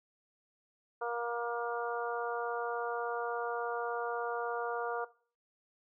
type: harmonic tone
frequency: 236.5 Hz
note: A#3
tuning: 25 cents sharp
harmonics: 2 / 3 / 4 / 5 / 6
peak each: -37 / -39 / -40 / -41 / -42 dBFS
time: 1.01-5.05 s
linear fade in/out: 10 ms
effects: noise-tail reverb RT60 0.4 s tail -18 dB re dry